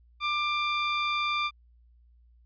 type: tone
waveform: 20% pulse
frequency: 1187 Hz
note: D6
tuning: 18 cents sharp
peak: -21 dBFS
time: 0.2-1.51 s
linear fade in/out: 50 ms
effects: added 59 Hz sine -56 dBFS peak until 2.45 s + resampled to 11025 Hz